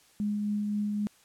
sine tone with tremolo, 207.7 Hz, G#3, in tune, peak -26 dBFS, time 0.2-1.07 s, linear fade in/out 0 ms, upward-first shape triangle, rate 3.8 Hz, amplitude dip 25%, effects white hiss -61 dBFS RMS until 1.24 s + low-pass 11000 Hz 12 dB/octave

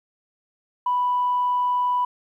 sine tone, 987.8 Hz, B5, in tune, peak -18 dBFS, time 0.86-2.05 s, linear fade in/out 5 ms, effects tanh soft clip ceiling -14 dBFS + 10-bit

